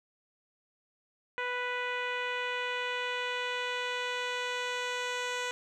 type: tone with low-pass filter sweep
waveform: 10% pulse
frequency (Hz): 493.9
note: B4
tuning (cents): 0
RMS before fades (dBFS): -34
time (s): 1.38-5.51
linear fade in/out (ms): 0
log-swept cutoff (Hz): 2200 to 6000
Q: 1.3
effects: none